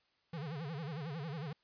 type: tone with vibrato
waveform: square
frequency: 152.8 Hz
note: D#3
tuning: 31 cents flat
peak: -40 dBFS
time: 0.33-1.53 s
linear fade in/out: 5 ms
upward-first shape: sine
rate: 11 Hz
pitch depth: 200 cents each way
effects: white hiss -75 dBFS RMS until 1.63 s + resampled to 11025 Hz